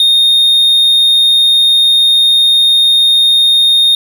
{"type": "tone", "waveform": "triangle", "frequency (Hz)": 3687, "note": "A#7", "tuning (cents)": -20, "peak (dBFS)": -4, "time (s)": [0, 3.95], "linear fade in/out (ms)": 2, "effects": []}